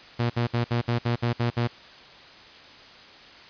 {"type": "tone bursts", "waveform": "sawtooth", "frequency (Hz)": 119.1, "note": "A#2", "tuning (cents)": 38, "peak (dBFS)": -18, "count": 9, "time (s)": [0.19, 1.676], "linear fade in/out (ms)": 10, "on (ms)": 110, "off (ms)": 62, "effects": ["white hiss -47 dBFS RMS until 3.49 s", "resampled to 11025 Hz"]}